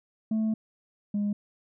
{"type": "tone pair in turn", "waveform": "sine", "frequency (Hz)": [219.2, 205.4], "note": ["A3", "G#3"], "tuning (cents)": [-6, -19], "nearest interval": "minor second", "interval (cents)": 113, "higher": "first", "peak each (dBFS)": [-21, -23], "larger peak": "first", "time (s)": [[0.31, 0.54], [1.14, 1.33]], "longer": "first", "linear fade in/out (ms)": 5, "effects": ["tanh soft clip ceiling -23 dBFS"]}